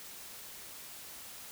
silence, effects white hiss -48 dBFS RMS until 1.51 s

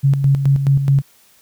sine tone with tremolo, 138.3 Hz, C#3, 4 cents flat, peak -9 dBFS, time 0.03-1.02 s, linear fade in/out 20 ms, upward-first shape square, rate 4.7 Hz, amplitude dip 55%, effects white hiss -52 dBFS RMS until 1.41 s

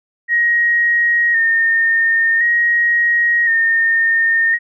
sine tone with vibrato, 1856 Hz, A#6, 8 cents flat, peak -11 dBFS, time 0.28-4.59 s, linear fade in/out 50 ms, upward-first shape square, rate 0.47 Hz, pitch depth 28 cents each way, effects none

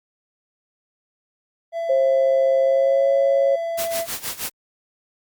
triangle tone, 669 Hz, E5, 25 cents sharp, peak -21 dBFS, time 1.72-4.07 s, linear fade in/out 50 ms
sine tone with pitch glide, 534 to 550.3 Hz, C5 to C#5, +35 to -13 cents, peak -15 dBFS, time 1.89-3.56 s, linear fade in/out 10 ms, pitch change +52 cents, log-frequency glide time 2.61-3.09 s
white noise with tremolo, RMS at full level -26 dBFS, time 3.77-4.5 s, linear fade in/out 20 ms, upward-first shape sine, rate 6.3 Hz, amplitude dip 85%
effects Opus 48 kbps

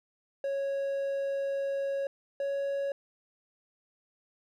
triangle tone pair in turn, 552 / 556.5 Hz, C#5 / C#5, -7 / +7 cents, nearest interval unison, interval 14 cents, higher second, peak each -27 dBFS, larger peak neither, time 0.44-2.07 / 2.4-2.92 s, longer first, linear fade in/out 2 ms, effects none

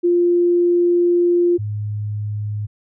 sine tone pair in turn, 349.2 / 104.78 Hz, F4 / G#2, 0 / +16 cents, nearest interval octave + major sixth, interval 2084 cents, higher first, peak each -12 / -21 dBFS, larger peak first, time 0.03-1.58 / 1.58-2.67 s, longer first, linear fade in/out 20 ms, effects none

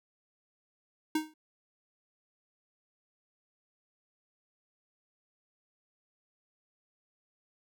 square tone with exponential decay, 311.1 Hz, D#4, in tune, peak -25 dBFS, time 1.15-1.34 s, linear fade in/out 5 ms, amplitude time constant 40 ms, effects none

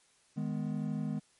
triangle chord, G# minor, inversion second, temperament just, 155.74 / 207.7 / 249.2 Hz, D#3 / G#3 / B3, +2 / 0 / +16 cents, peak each -34 / -34 / -36 dBFS, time 0.36-1.2 s, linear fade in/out 20 ms, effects white hiss -67 dBFS RMS until 1.39 s + MP3 48 kbps

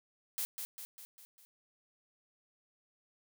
blue noise with echo, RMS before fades -36 dBFS, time 0.38-0.45 s, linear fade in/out 0 ms, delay 200 ms, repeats 5, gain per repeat -5 dB, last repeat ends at 1.45 s, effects none

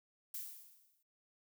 violet noise with exponential decay, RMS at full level -41 dBFS, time 0.34-1.03 s, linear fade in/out 5 ms, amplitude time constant 150 ms, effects noise-tail reverb RT60 0.2 s tail -24 dB re dry

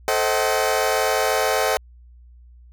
sawtooth chord, A diminished seventh, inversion none, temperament just, 440 / 528 / 633.6 / 760.3 Hz, A4 / C5 / Eb5 / Gb5, 0 / +16 / +31 / +47 cents, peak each -20 dBFS, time 0.08-1.77 s, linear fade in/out 0 ms, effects added 60 Hz sine -44 dBFS peak until 2.72 s

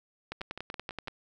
two click trains, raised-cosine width 0.3 ms, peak -20 / -24 dBFS, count 9 / 5, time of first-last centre 0.32-1.082 / 0.41-1.074 s, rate 10.5 / 6.02 Hz, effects none

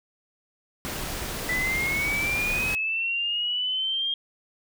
pink noise, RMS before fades -32 dBFS, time 0.85-2.75 s, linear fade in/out 0 ms
sine linear sweep, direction up, 1975.5 to 3232 Hz, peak -24 dBFS, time 1.49-4.14 s, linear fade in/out 2 ms
effects none

